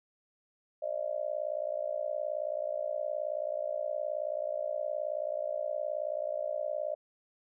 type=tone with amplitude modulation; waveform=sine; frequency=605 Hz; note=D#5; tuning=49 cents flat; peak=-27 dBFS; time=0.82-6.95 s; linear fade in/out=10 ms; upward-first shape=sine; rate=58.9 Hz; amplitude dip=100%; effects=none